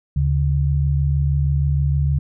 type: tone pair together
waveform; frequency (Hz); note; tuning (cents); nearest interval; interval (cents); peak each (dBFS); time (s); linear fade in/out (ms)
sine; 74.8 / 141.2; D2 / C#3; +32 / +32; major seventh; 1100; -18; 0.16-2.19; 5
effects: none